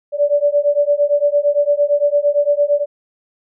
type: beating tone pair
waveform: sine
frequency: 576 / 584.8 Hz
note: D5 / D5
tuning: -34 / -7 cents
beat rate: 8.8 Hz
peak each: -15 dBFS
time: 0.12-2.86 s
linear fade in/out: 50 ms
effects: none